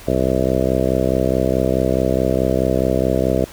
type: harmonic tone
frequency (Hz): 64.7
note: C2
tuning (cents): -19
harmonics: 1 / 2 / 3 / 4 / 5 / 6 / 7 / 8 / 9 / 10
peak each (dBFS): -24 / -24 / -24 / -24 / -24 / -24 / -24 / -24 / -24 / -24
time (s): 0.07-3.45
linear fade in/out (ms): 10
effects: pink hiss -39 dBFS RMS until 3.52 s